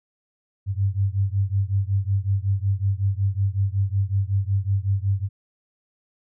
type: beating tone pair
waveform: sine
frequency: 96.1 / 101.5 Hz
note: G2 / G#2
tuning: -34 / -39 cents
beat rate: 5.4 Hz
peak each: -22 / -23 dBFS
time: 0.66-5.29 s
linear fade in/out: 50 ms
effects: none